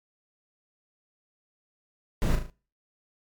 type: noise with echo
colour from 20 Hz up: brown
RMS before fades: -23 dBFS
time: 2.22-2.35 s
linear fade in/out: 0 ms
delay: 37 ms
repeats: 4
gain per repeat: -6 dB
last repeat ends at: 2.498 s
effects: noise-tail reverb RT60 0.4 s tail -24 dB re dry + MP3 96 kbps